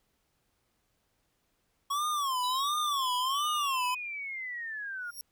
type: tone with vibrato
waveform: square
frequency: 1100 Hz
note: C#6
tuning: 14 cents flat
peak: -29 dBFS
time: 1.9-3.95 s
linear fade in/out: 10 ms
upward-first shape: sine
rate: 1.4 Hz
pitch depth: 180 cents each way
type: linear sweep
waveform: sine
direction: down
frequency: 3951 to 1396.9 Hz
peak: -35 dBFS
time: 2.43-5.11 s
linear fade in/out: 10 ms
type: tone with exponential growth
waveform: 10% pulse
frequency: 5588 Hz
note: F8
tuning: in tune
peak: -30 dBFS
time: 5-5.21 s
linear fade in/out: 0 ms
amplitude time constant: 45 ms
effects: pink hiss -75 dBFS RMS until 5.31 s